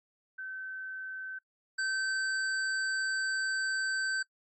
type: tone pair in turn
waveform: sine / square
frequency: 1535 / 1545.7 Hz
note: G6 / G6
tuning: -37 / -25 cents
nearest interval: unison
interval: 12 cents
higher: second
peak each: -37 / -30 dBFS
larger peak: second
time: 0.38-1.39 / 1.78-4.23 s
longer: second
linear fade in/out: 10 ms
effects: noise-tail reverb RT60 0.1 s tail -23 dB re dry + MP3 32 kbps